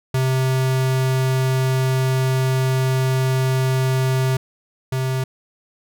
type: tone pair in turn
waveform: square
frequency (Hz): 130.81 / 130.81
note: C3 / C3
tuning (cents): 0 / 0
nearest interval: unison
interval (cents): 0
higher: neither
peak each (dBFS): -17 / -20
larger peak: first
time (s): 0.14-4.37 / 4.92-5.24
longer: first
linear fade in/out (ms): 5
effects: none